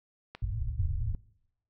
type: click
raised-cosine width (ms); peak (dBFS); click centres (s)
0.3; -25; 0.35
type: low-pass noise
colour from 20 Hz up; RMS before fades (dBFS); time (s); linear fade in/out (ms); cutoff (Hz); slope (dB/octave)
white; -31; 0.42-1.15; 2; 110; 48
effects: noise-tail reverb RT60 0.8 s tail -22 dB re dry